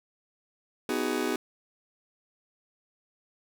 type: chord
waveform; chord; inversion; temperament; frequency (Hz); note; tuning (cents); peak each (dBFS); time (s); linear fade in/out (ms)
40% pulse; G# minor seventh; first; just; 249.2 / 311.5 / 373.8 / 415.3; B3 / D#4 / F#4 / G#4; +16 / +2 / +18 / 0; -32; 0.89-1.36; 2
effects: none